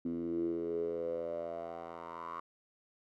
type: tone with band-pass filter sweep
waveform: 10% pulse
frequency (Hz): 84.1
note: E2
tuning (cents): +35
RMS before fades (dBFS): -38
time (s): 0.05-2.4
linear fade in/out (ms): 5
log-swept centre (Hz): 270 to 1100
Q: 8
effects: none